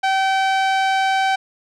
sawtooth tone with low-pass filter, 770 Hz, G5, 31 cents flat, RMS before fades -18 dBFS, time 0.03-1.36 s, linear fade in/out 10 ms, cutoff 4400 Hz, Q 0.6, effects none

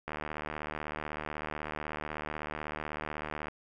click train, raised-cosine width 0.5 ms, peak -21 dBFS, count 260, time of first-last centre 0.08-3.483 s, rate 76.1 Hz, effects none

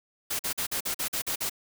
white noise bursts, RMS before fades -30 dBFS, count 9, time 0.3-1.497 s, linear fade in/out 10 ms, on 93 ms, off 45 ms, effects none

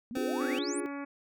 sine exponential sweep, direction up, 214.2 to 10230 Hz, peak -37 dBFS, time 0.11-0.8 s, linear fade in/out 0 ms
25% pulse tone, 256.9 Hz, C4, 32 cents flat, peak -29 dBFS, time 0.15-0.59 s, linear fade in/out 5 ms
sine chord, D diminished, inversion none, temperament equal, 293.7 / 349.2 / 415.3 Hz, D4 / F4 / Ab4, 0 / 0 / 0 cents, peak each -37 / -36 / -38 dBFS, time 0.17-0.86 s, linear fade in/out 0 ms
harmonic tone, 282 Hz, C#4, 30 cents sharp, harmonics 1 / 2 / 3 / 4 / 5 / 6 / 7 / 8 / 9, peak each -37 / -45 / -48 / -46 / -49 / -50 / -54 / -51 / -57 dBFS, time 0.4-1.05 s, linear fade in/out 10 ms
effects none

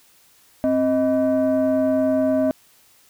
sine tone pair together, 263.6 / 626.9 Hz, C4 / D#5, +13 / +13 cents, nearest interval octave + minor third, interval 1500 cents, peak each -17 dBFS, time 0.64-2.51 s, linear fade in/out 0 ms, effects tanh soft clip ceiling -13 dBFS + white hiss -55 dBFS RMS until 3.09 s

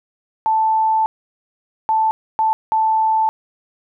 sine tone bursts at uneven times, 880 Hz, A5, in tune, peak -13 dBFS, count 4, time 0.46-1.06 / 1.89-2.11 / 2.39-2.53 / 2.72-3.29 s, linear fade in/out 0 ms, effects none

